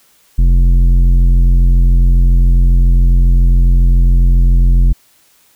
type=tone with tanh clipping; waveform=sine; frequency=43.65 Hz; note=F1; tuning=in tune; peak=-7 dBFS; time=0.38-4.93 s; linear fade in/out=10 ms; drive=10 dB; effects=white hiss -51 dBFS RMS until 5.55 s